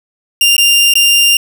sawtooth tone with dropouts, 2794 Hz, F7, in tune, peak -3 dBFS, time 0.41-1.37 s, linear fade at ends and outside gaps 2 ms, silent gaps 0.566-0.58 / 0.938-0.954 s, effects none

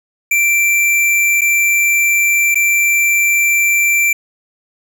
square tone with dropouts, 2349 Hz, D7, in tune, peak -11 dBFS, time 0.31-4.13 s, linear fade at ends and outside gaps 5 ms, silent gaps 1.41-1.416 / 2.545-2.555 s, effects 8-bit

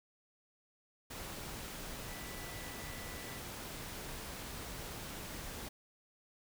sine tone in noise, 1975.5 Hz, B6, in tune, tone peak -53 dBFS, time 2.08-3.39 s, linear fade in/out 10 ms, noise pink, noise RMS -45 dBFS, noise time 1.1-5.69 s, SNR -11 dB, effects none

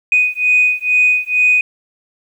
sine beating tone pair, 2489 / 2491.2 Hz, D#7 / D#7, 0 / +2 cents, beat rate 2.2 Hz, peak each -13 dBFS, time 0.12-1.61 s, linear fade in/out 2 ms, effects tanh soft clip ceiling -3 dBFS + 8-bit

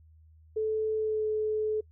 sine tone with pitch glide, 435.3 to 430.3 Hz, A4 to A4, -19 to -39 cents, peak -26 dBFS, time 0.56-1.81 s, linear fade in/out 10 ms, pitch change -20 cents, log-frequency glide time 0.96-1.26 s, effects noise-tail reverb RT60 0.1 s tail -26 dB re dry + added 79 Hz sine -54 dBFS peak until 1.91 s

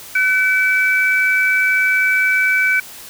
sine tone pair together, 1510.2 / 2300 Hz, F#6 / D7, +35 / -37 cents, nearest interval perfect fifth, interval 728 cents, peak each -15 dBFS, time 0.15-2.8 s, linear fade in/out 5 ms, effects white hiss -36 dBFS RMS until 3.09 s

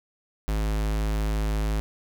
square tone, 52.9 Hz, G#1, 33 cents sharp, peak -24 dBFS, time 0.48-1.8 s, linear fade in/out 0 ms, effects none

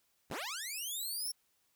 10% pulse linear sweep, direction up, 41.2 to 5560 Hz, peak -30 dBFS, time 0.3-1.32 s, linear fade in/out 10 ms, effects white hiss -75 dBFS RMS until 1.75 s

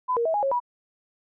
sine tone with pitch steps, 1006 / 468.4 / 647 / 827 / 546 / 973 Hz, B5 / A#4 / E5 / G#5 / C#5 / B5, +32 / +8 / -32 / -8 / -26 / -26 cents, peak -21 dBFS, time 0.08-0.602 s, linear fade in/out 20 ms, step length 87 ms, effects none

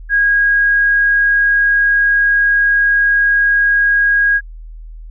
sine tone, 1640 Hz, G#6, 22 cents flat, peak -9 dBFS, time 0.09-4.41 s, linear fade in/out 50 ms, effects added 40 Hz sine -29 dBFS peak until 5.1 s

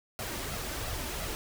pink noise with flanger, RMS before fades -36 dBFS, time 0.19-1.35 s, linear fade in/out 0 ms, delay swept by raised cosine 1.5 to 3.4 ms, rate 2.9 Hz, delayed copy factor +0.5, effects none

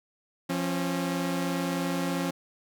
sawtooth tone pair together, 173.74 / 272.1 Hz, F3 / C#4, -9 / -32 cents, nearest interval minor sixth, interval 777 cents, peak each -26 dBFS, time 0.49-2.31 s, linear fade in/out 10 ms, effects none

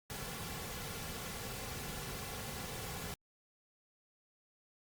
pink noise with comb filter, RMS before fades -43 dBFS, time 0.1-3.14 s, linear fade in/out 0 ms, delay 3.2 ms, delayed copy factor -0.55, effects Opus 48 kbps

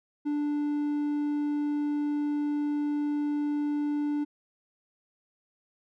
triangle tone, 293.7 Hz, D4, in tune, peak -24 dBFS, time 0.25-4.25 s, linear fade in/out 20 ms, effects none

